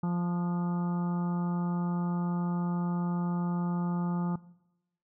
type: harmonic tone with a mistuned harmonic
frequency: 174.61 Hz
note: F3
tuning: in tune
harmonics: 1 / 2 / 3 / 4 / 5 / 6 / 7 / 8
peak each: -27 / -42 / -49 / -48 / -41 / -52 / -45 / -55 dBFS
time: 0.03-4.36 s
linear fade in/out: 5 ms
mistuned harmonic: 8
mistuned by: +47 cents
effects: noise-tail reverb RT60 0.9 s tail -20 dB re dry